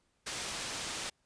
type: low-pass noise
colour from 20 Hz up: white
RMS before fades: -39 dBFS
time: 0.26-1.1 s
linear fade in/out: 10 ms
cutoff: 7000 Hz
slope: 12 dB/octave
effects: pink hiss -75 dBFS RMS until 1.25 s + resampled to 22050 Hz